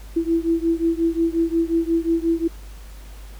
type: beating tone pair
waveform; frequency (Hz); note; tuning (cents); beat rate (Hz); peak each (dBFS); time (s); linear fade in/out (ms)
sine; 329.6 / 335.2; E4 / E4; 0 / +29; 5.6; -20 / -21; 0.16-2.48; 10
effects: added 50 Hz sine -36 dBFS peak until 3.39 s + pink hiss -48 dBFS RMS until 3.39 s